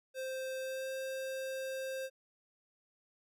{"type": "tone with pitch glide", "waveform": "square", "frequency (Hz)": [523.3, 528.5], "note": ["C5", "C5"], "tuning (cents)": [0, 17], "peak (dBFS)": -38, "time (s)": [0.14, 2.1], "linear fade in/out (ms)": 50, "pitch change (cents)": 17, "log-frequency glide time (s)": [0.6, 0.9], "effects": []}